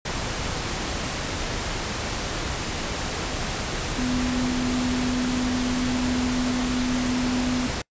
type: tone in noise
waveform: sine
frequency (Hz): 250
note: B3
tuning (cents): +21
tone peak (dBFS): -23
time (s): 3.98-7.67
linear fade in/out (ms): 5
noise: pink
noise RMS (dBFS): -28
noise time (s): 0.05-7.82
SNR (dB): +2
effects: noise-tail reverb RT60 0.1 s tail -26 dB re dry + resampled to 16000 Hz